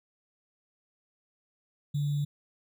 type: tone with sample-and-hold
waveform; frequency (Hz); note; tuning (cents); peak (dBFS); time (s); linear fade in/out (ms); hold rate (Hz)
sine; 145.1; D3; -21; -26; 1.94-2.25; 10; 3675
effects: none